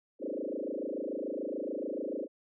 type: tone with frequency modulation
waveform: sine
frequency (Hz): 414.4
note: G#4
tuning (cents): -4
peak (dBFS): -33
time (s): 0.19-2.28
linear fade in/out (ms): 50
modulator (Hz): 26.9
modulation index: 5.7
effects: none